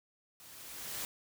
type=noise with level ramp; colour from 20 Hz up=white; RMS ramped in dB=-55 to -38 dBFS; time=0.4-1.05 s; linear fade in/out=0 ms; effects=none